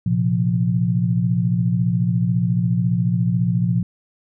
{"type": "chord", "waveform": "sine", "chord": "Bb suspended second", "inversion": "none", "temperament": "equal", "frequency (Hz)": [116.54, 130.81, 174.61], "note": ["Bb2", "C3", "F3"], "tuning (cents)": [0, 0, 0], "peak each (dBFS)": [-20, -23, -19], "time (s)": [0.06, 3.83], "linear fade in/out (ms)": 5, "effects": []}